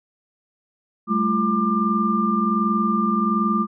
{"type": "tone cluster", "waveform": "sine", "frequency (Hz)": [196.4, 217.7, 342.8, 1193], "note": ["G3", "A3", "F4", "D6"], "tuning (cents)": [4, -18, -32, 27], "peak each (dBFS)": [-25, -21, -29, -21], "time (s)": [1.07, 3.67], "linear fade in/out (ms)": 50, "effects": []}